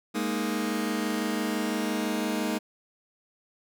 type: chord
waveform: sawtooth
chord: Ab suspended second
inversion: none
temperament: just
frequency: 207.7 / 233.6 / 311.5 Hz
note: Ab3 / Bb3 / Eb4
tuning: 0 / +4 / +2 cents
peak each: -27 dBFS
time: 0.14-2.59 s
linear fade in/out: 20 ms
effects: none